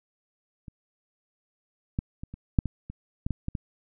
clicks, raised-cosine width 5 ms, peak -29 / -14 / -24 / -27 / -7 / -17 / -25 / -16 / -15 / -17 / -18 dBFS, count 11, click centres 0.682 / 1.989 / 2.235 / 2.34 / 2.588 / 2.657 / 2.9 / 3.265 / 3.307 / 3.484 / 3.552 s, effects none

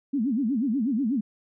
sine tone with vibrato, 246.9 Hz, B3, in tune, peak -22 dBFS, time 0.13-1.21 s, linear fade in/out 10 ms, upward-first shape sine, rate 8.2 Hz, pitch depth 280 cents each way, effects none

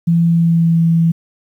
sine tone with pitch glide, 168.3 to 165.79 Hz, E3 to E3, +36 to +10 cents, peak -9 dBFS, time 0.07-1.12 s, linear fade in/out 10 ms, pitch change -26 cents, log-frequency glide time 0.24-0.77 s, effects 8-bit

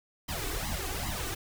pink noise with flanger, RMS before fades -34 dBFS, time 0.28-1.35 s, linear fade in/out 10 ms, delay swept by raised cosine 0.99 to 2.69 ms, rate 2.5 Hz, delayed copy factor +1, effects none

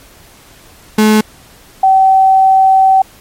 35% pulse / sine tone pair in turn, 215 / 766.2 Hz, A3 / G5, -40 / -40 cents, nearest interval octave + minor seventh, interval 2200 cents, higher second, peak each -4 dBFS, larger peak neither, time 0.98-1.21 / 1.83-3.02 s, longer second, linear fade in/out 5 ms, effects pink hiss -41 dBFS RMS until 3.2 s + MP3 64 kbps

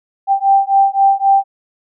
sine beating tone pair, 784 / 787.8 Hz, G5 / G5, 0 / +8 cents, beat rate 3.8 Hz, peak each -12 dBFS, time 0.27-1.44 s, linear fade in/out 50 ms, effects none

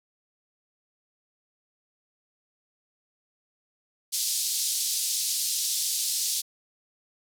pink band-pass noise, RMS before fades -28 dBFS, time 4.12-6.42 s, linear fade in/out 20 ms, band 4200 to 13000 Hz, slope 24 dB/octave, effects none

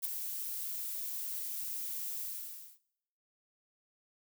violet noise with ADSR envelope, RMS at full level -31 dBFS, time 0.02-2.79 s, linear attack 32 ms, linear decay 4 ms, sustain -8 dB, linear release 580 ms, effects noise-tail reverb RT60 0.8 s tail -21 dB re dry

